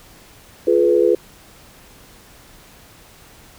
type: chord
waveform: sine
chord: F diminished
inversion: none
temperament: equal with one note detuned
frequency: 349.2 / 422.8 / 493.9 Hz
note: F4 / Ab4 / Cb5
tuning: 0 / +31 / 0 cents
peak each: -16 dBFS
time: 0.67-1.15 s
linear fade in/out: 5 ms
effects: pink hiss -46 dBFS RMS until 3.58 s